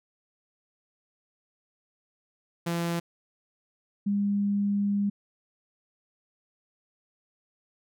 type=tone pair in turn; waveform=sawtooth / sine; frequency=170 / 202.2 Hz; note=F3 / G#3; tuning=-46 / -46 cents; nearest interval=minor third; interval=300 cents; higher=second; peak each=-23 dBFS; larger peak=neither; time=2.66-3 / 4.06-5.1 s; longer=second; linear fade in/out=10 ms; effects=none